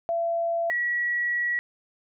sine tone pair in turn, 675 / 1926.4 Hz, E5 / B6, +41 / -44 cents, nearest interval octave + tritone, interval 1815 cents, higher second, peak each -23 dBFS, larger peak neither, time 0.09-0.7 / 0.7-1.59 s, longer second, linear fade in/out 0 ms, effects none

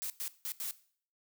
blue noise bursts at uneven times, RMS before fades -38 dBFS, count 4, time 0.02-0.1 / 0.2-0.28 / 0.45-0.52 / 0.6-0.71 s, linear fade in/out 0 ms, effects noise-tail reverb RT60 0.5 s tail -17 dB re dry

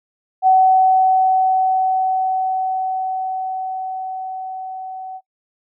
sine tone with level ramp, 754 Hz, F#5, 32 cents sharp, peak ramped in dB -8 to -28 dBFS, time 0.42-5.21 s, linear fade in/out 50 ms, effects noise-tail reverb RT60 0.1 s tail -23 dB re dry

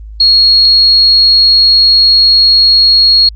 sine tone, 4305 Hz, C8, 49 cents sharp, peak -3 dBFS, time 0.2-3.29 s, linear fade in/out 5 ms, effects added 53 Hz sine -25 dBFS peak until 3.35 s + Opus 24 kbps

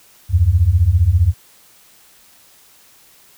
sine beating tone pair, 77.78 / 92.78 Hz, D#2 / F#2, 0 / +5 cents, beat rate 15 Hz, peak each -14 / -12 dBFS, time 0.29-1.34 s, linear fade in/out 50 ms, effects white hiss -49 dBFS RMS until 3.37 s

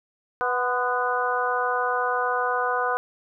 harmonic tone with a mistuned harmonic, 246.9 Hz, B3, in tune, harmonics 2 / 3 / 4 / 5 / 6, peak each -28 / -28 / -28 / -28 / -28 dBFS, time 0.41-2.97 s, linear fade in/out 0 ms, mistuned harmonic 4, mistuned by +44 cents, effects none

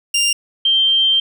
20% pulse / sine tone pair in turn, 2794 / 3148 Hz, F7 / G7, 0 / +7 cents, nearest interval major second, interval 207 cents, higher second, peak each -9 / -11 dBFS, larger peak first, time 0.14-0.33 / 0.65-1.2 s, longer second, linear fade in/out 5 ms, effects none

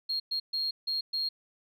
sine tone bursts at uneven times, 4250 Hz, C8, 26 cents sharp, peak -27 dBFS, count 5, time 0.09-0.2 / 0.31-0.4 / 0.53-0.71 / 0.87-1.01 / 1.13-1.29 s, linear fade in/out 10 ms, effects tanh soft clip ceiling -24 dBFS

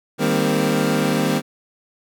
25% pulse chord, C minor seventh, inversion first, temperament equal with one note detuned, 155.56 / 200 / 233.1 / 261.6 Hz, Eb3 / G3 / Bb3 / C4, 0 / +35 / 0 / 0 cents, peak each -19 dBFS, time 0.18-1.42 s, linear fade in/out 50 ms, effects none

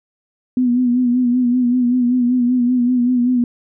sine tone with vibrato, 246.9 Hz, B3, in tune, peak -12 dBFS, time 0.57-3.44 s, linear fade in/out 2 ms, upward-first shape sine, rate 5.2 Hz, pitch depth 50 cents each way, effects none

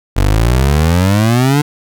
25% pulse exponential sweep, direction up, 46.02 to 150 Hz, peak -5 dBFS, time 0.16-1.62 s, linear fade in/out 10 ms, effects none

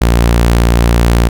sawtooth tone, 58.3 Hz, A#1, 1 cent sharp, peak -3 dBFS, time 0.01-1.29 s, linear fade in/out 10 ms, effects none

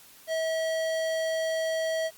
sine tone with hard clipping, 645 Hz, E5, 38 cents flat, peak -28 dBFS, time 0.27-2.11 s, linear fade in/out 50 ms, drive 18 dB, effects white hiss -53 dBFS RMS until 2.17 s + Opus 48 kbps

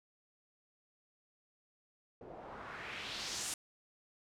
white noise with low-pass filter sweep, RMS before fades -44 dBFS, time 2.21-3.54 s, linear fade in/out 2 ms, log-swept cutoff 480 to 9200 Hz, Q 1.9, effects none

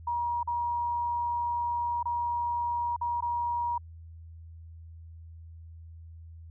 sine tone with dropouts, 953 Hz, A#5, 38 cents sharp, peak -27 dBFS, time 0.07-3.78 s, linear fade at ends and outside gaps 5 ms, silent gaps 0.431-0.474 / 2.029-2.055 / 2.964-3.012 / 3.207-3.223 s, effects added 82 Hz sine -44 dBFS peak until 6.5 s

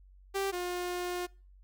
sawtooth tone pair in turn, 391.5 / 356.4 Hz, G4 / F4, -2 / +35 cents, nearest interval major second, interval 163 cents, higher first, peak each -26 / -29 dBFS, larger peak first, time 0.34-0.52 / 0.52-1.27 s, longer second, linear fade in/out 20 ms, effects noise-tail reverb RT60 0.4 s tail -26 dB re dry + added 47 Hz sine -54 dBFS peak until 1.63 s

